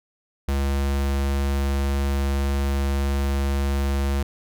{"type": "tone", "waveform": "square", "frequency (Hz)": 69.3, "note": "C#2", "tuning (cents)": 0, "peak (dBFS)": -21, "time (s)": [0.48, 4.23], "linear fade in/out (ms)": 5, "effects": []}